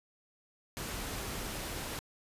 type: noise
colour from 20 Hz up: pink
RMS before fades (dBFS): -39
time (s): 0.77-1.99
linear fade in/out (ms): 0
effects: resampled to 32000 Hz